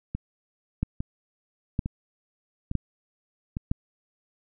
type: two click trains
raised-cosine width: 5 ms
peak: -12 / -17 dBFS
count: 4 / 5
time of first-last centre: 0.83-3.715 / 0.15-3.569 s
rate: 1.04 / 1.17 Hz
effects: none